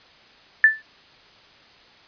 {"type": "tone with exponential decay", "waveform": "sine", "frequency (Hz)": 1760, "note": "A6", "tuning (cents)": 0, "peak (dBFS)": -6, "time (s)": [0.64, 0.82], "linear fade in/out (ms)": 1, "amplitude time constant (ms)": 37, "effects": ["white hiss -51 dBFS RMS until 2.07 s", "resampled to 11025 Hz"]}